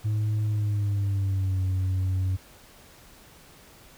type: tone with pitch glide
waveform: sine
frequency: 106.9 to 93.6 Hz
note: A2 to F#2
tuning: -49 to +20 cents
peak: -20 dBFS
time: 0.04-2.37 s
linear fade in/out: 20 ms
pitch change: -231 cents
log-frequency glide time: 0.45-1.61 s
effects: tanh soft clip ceiling -22 dBFS + pink hiss -52 dBFS RMS until 3.97 s